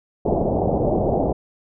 white low-pass noise, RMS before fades -20 dBFS, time 0.25-1.33 s, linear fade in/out 10 ms, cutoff 740 Hz, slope 48 dB/octave, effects none

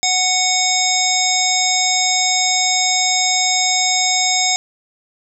harmonic tone with a mistuned harmonic, 740 Hz, F#5, in tune, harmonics 1 / 3 / 5 / 7 / 9 / 10, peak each -21 / -21 / -21 / -21 / -21 / -21 dBFS, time 0.03-4.56 s, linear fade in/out 0 ms, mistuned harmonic 10, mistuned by +16 cents, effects none

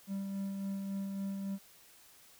triangle tone with tremolo, 196 Hz, G3, in tune, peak -32 dBFS, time 0.07-1.59 s, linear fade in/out 50 ms, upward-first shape sine, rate 3.6 Hz, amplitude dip 30%, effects white hiss -60 dBFS RMS until 2.39 s

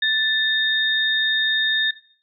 sine tone pair together, 1760 / 3684 Hz, A6 / A#7, 0 / -21 cents, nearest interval octave + minor second, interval 1279 cents, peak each -20 dBFS, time 0.02-1.91 s, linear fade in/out 5 ms, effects noise-tail reverb RT60 0.5 s tail -18 dB re dry

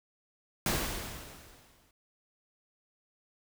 pink noise with exponential decay, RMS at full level -28 dBFS, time 0.66-1.91 s, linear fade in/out 2 ms, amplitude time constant 270 ms, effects none

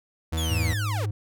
40% pulse tone, 80.9 Hz, E2, 32 cents flat, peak -24 dBFS, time 0.32-0.74 s, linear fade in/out 10 ms
sawtooth linear sweep, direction down, 3520 to 349.2 Hz, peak -27 dBFS, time 0.37-1.06 s, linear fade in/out 10 ms
triangle tone with vibrato, 103.83 Hz, G#2, in tune, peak -23 dBFS, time 0.5-1.11 s, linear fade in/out 5 ms, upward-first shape triangle, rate 18 Hz, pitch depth 15 cents each way
effects none

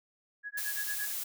sine tone with tremolo, 1672 Hz, G#6, 11 cents sharp, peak -33 dBFS, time 0.43-1.13 s, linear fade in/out 50 ms, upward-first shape sine, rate 8.8 Hz, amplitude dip 100%
blue noise, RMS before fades -36 dBFS, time 0.57-1.24 s, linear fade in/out 10 ms
effects none

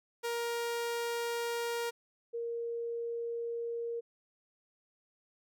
sawtooth / sine tone pair in turn, 470 / 467.3 Hz, A#4 / A#4, +14 / +4 cents, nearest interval unison, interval 10 cents, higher first, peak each -29 / -34 dBFS, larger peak first, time 0.23-1.91 / 2.33-4.01 s, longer neither, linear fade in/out 20 ms, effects none

